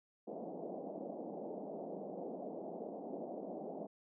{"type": "band-pass noise", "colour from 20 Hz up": "white", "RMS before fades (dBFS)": -45, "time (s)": [0.27, 3.87], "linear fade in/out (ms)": 10, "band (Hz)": [180, 720], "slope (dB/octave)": 48, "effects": []}